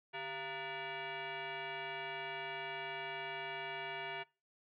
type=tone with frequency modulation; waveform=sine; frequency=686 Hz; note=F5; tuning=31 cents flat; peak=-40 dBFS; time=0.13-4.24 s; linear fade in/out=20 ms; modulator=539 Hz; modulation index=4.1; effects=noise-tail reverb RT60 0.3 s tail -22 dB re dry